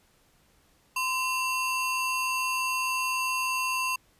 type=ring-modulated tone; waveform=45% pulse; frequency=1864.7 Hz; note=A#6; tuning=in tune; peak=-23 dBFS; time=0.96-3.96 s; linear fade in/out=5 ms; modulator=837 Hz; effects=pink hiss -64 dBFS RMS until 4.19 s + resampled to 32000 Hz